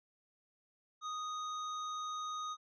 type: tone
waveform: square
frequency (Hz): 1244.5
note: D#6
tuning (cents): 0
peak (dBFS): -39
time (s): 1.01-2.57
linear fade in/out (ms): 50
effects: resampled to 16000 Hz